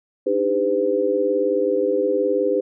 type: tone cluster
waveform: sine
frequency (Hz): 293.4 / 312.4 / 400.4 / 506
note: D4 / D#4 / G4 / B4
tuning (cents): -2 / +7 / +37 / +42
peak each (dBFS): -28 / -27 / -21 / -20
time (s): 0.26-2.61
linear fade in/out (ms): 10
effects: none